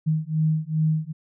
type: beating tone pair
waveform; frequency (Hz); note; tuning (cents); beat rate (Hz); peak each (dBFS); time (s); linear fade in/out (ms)
sine; 155.56 / 158.06; D#3 / D#3; 0 / +28; 2.5; -23; 0.06-1.13; 20
effects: none